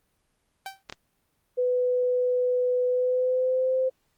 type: tone with exponential decay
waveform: sawtooth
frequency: 776 Hz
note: G5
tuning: 18 cents flat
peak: -27 dBFS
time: 0.66-0.83 s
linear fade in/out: 1 ms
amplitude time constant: 35 ms
type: clicks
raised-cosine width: 0.2 ms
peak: -18 dBFS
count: 2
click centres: 0.898 / 0.925 s
type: tone with pitch glide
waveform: sine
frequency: 498.1 to 519.3 Hz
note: B4 to C5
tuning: +15 to -13 cents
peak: -21 dBFS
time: 1.57-3.9 s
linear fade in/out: 20 ms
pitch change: +72 cents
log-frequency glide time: 2.86-3.77 s
effects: pink hiss -72 dBFS RMS until 4.17 s + Opus 32 kbps